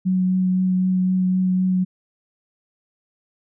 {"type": "tone with vibrato", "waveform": "sine", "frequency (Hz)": 185, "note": "F#3", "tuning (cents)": 0, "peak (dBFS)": -16, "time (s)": [0.05, 1.85], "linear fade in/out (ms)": 20, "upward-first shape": "triangle", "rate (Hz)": 3.9, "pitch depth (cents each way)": 12, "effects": []}